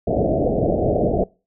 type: low-pass noise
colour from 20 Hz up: white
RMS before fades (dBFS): -19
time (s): 0.07-1.24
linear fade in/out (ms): 5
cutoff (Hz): 710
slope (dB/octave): 96
effects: noise-tail reverb RT60 0.3 s tail -23 dB re dry